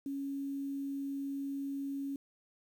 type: tone with quantisation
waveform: sine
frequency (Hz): 277.2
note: C#4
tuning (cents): 0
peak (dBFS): -35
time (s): 0.06-2.16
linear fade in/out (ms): 2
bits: 10
effects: none